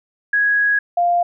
sine tone pair in turn, 1661.2 / 698.4 Hz, G#6 / F5, 0 / 0 cents, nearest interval octave + minor third, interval 1500 cents, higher first, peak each -13 dBFS, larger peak neither, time 0.33-0.79 / 0.97-1.23 s, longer first, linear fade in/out 5 ms, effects none

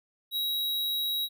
square tone, 3849 Hz, B7, 45 cents flat, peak -28 dBFS, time 0.31-1.29 s, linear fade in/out 50 ms, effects none

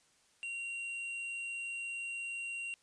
sine tone with hard clipping, 2757 Hz, F7, 23 cents flat, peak -39 dBFS, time 0.43-2.74 s, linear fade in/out 0 ms, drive 5 dB, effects white hiss -69 dBFS RMS until 2.82 s + resampled to 22050 Hz

